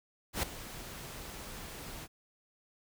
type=noise with ADSR envelope; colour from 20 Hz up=pink; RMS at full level=-30 dBFS; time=0.33-2.08 s; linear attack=100 ms; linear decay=5 ms; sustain=-15 dB; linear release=47 ms; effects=none